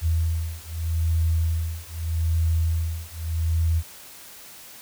sine beating tone pair, 81.4 / 82.21 Hz, E2 / E2, -21 / -4 cents, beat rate 0.81 Hz, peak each -24 dBFS, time 0.01-3.83 s, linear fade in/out 50 ms, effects white hiss -44 dBFS RMS until 4.81 s

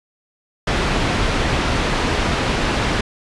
pink low-pass noise, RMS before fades -19 dBFS, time 0.67-3.01 s, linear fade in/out 5 ms, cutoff 3800 Hz, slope 12 dB/octave, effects resampled to 24000 Hz

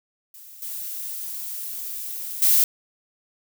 violet noise with level steps, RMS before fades -44 / -32 / -17 dBFS, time 0.34-2.64 s, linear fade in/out 2 ms, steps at 0.62 / 2.42 s, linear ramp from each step 2 ms, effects none

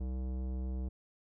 sine tone with tanh clipping, 64 Hz, C2, 38 cents flat, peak -36 dBFS, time 0-0.89 s, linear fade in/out 10 ms, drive 16 dB, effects none

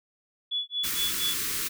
sine tone with tremolo, 3418 Hz, G#7, 49 cents sharp, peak -25 dBFS, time 0.51-1.35 s, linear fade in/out 10 ms, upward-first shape sine, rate 4.3 Hz, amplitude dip 100%
white band-stop noise, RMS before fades -30 dBFS, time 0.83-1.69 s, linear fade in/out 20 ms, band 450 to 1100 Hz, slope 48 dB/octave
effects none

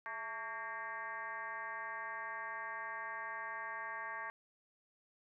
sine tone with frequency modulation, 1368 Hz, F6, 36 cents flat, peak -40 dBFS, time 0.06-4.3 s, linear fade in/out 0 ms, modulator 237 Hz, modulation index 2.5, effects none

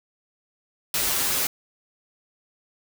white noise with comb filter, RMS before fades -24 dBFS, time 0.94-1.47 s, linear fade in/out 2 ms, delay 9.1 ms, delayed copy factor -1, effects none

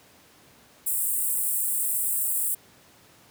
pink high-pass noise, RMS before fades -26 dBFS, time 0.86-2.55 s, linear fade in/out 10 ms, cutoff 7900 Hz, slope 96 dB/octave, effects pink hiss -55 dBFS RMS until 3.3 s + high-pass 100 Hz 12 dB/octave

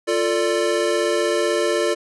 square chord, D minor, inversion first, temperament equal with one note detuned, 349.2 / 445.1 / 587.3 Hz, F4 / A4 / D5, 0 / +20 / 0 cents, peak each -23 dBFS, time 0.07-1.95 s, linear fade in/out 20 ms, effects resampled to 24000 Hz

